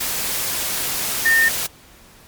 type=tone in noise; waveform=sine; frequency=1821 Hz; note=A#6; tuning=41 cents flat; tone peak=-12 dBFS; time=1.25-1.49 s; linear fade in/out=10 ms; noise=white; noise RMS=-23 dBFS; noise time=0-1.67 s; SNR=+8 dB; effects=pink hiss -47 dBFS RMS until 2.27 s + MP3 96 kbps